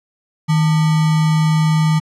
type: tone with sample-and-hold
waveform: sine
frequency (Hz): 157.4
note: D#3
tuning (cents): +20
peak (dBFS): -11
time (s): 0.48-2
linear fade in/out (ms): 20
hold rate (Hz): 1050
effects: low-pass 8000 Hz 12 dB/octave